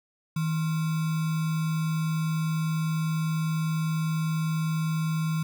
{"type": "tone with sample-and-hold", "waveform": "sine", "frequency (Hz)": 160, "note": "D#3", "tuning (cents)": 49, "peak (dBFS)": -24, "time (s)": [0.36, 5.43], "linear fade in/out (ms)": 5, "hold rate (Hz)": 1225, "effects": []}